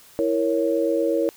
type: chord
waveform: sine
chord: A# diminished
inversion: second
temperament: equal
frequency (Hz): 329.6 / 466.2 / 554.4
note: E4 / A#4 / C#5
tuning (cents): 0 / 0 / 0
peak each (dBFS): -23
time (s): 0.19-1.29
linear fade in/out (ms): 0
effects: white hiss -50 dBFS RMS until 1.36 s